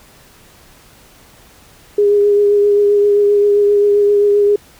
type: tone with vibrato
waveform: sine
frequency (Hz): 409.5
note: G#4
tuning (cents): -24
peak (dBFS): -8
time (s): 1.98-4.56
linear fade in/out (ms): 5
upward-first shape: triangle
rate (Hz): 7.6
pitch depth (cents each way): 20
effects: pink hiss -45 dBFS RMS until 4.79 s